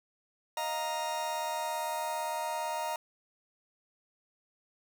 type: chord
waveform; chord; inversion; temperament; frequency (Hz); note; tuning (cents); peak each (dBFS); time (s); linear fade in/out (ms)
40% pulse; Eb suspended second; none; just; 622.3 / 700 / 933.4; Eb5 / F5 / Bb5; 0 / +4 / +2; -37 / -39 / -33; 0.57-2.96; 2
effects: none